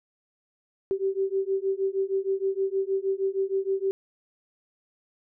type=beating tone pair; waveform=sine; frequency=384.2 / 390.6 Hz; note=G4 / G4; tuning=-35 / -6 cents; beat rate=6.4 Hz; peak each=-27 dBFS; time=0.91-3.91 s; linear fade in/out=0 ms; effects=none